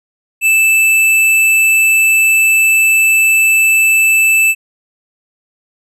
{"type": "tone", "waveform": "square", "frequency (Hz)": 2637, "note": "E7", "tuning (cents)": 0, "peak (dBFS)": -8, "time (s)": [0.41, 4.55], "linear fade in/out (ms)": 50, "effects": ["resampled to 32000 Hz"]}